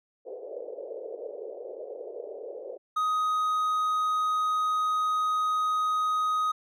white band-pass noise, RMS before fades -39 dBFS, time 0.25-2.78 s, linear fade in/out 20 ms, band 420 to 550 Hz, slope 48 dB/octave
triangle tone, 1253 Hz, D#6, 12 cents sharp, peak -22 dBFS, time 2.96-6.52 s, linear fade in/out 10 ms
effects none

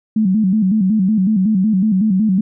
sine tone with vibrato, 201.9 Hz, G#3, 49 cents flat, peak -11 dBFS, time 0.16-2.41 s, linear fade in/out 5 ms, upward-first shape square, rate 5.4 Hz, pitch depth 130 cents each way, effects none

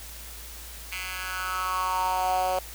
10% pulse tone with high-pass filter sweep, 185 Hz, F#3, in tune, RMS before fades -28 dBFS, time 0.92-2.59 s, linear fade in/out 2 ms, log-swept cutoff 2100 to 610 Hz, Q 5.1, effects added 57 Hz sine -43 dBFS peak until 2.74 s + white hiss -43 dBFS RMS until 2.74 s

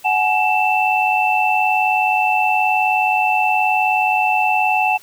sine tone cluster, 744 / 843 / 2662 Hz, F#5 / G#5 / E7, +9 / +26 / +16 cents, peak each -18 dBFS, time 0.04-4.98 s, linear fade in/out 20 ms, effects white hiss -46 dBFS RMS until 5.02 s

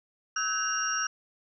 sine tone cluster, 1297 / 1518 / 1644 / 2814 / 5630 Hz, E6 / F#6 / G#6 / F7 / F8, -28 / +44 / -18 / +12 / +13 cents, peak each -32 / -32 / -39 / -38 / -31 dBFS, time 0.36-1.07 s, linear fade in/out 5 ms, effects none

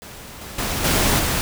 pink noise with level steps, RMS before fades -38 / -35 / -24 / -18 / -21 dBFS, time 0.02-1.41 s, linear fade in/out 0 ms, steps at 0.41 / 0.58 / 0.84 / 1.19 s, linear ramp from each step 5 ms, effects none

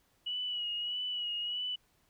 sine tone with vibrato, 2925 Hz, F#7, 21 cents flat, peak -33 dBFS, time 0.26-1.76 s, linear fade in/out 10 ms, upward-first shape sine, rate 1.6 Hz, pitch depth 36 cents each way, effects pink hiss -71 dBFS RMS until 2.09 s

